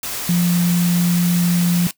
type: tone in noise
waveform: sine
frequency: 174.61 Hz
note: F3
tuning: in tune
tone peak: -13 dBFS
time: 0.29-1.87 s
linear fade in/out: 2 ms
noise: white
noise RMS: -26 dBFS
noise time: 0.03-1.91 s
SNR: +10 dB
effects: noise-tail reverb RT60 0.1 s tail -17 dB re dry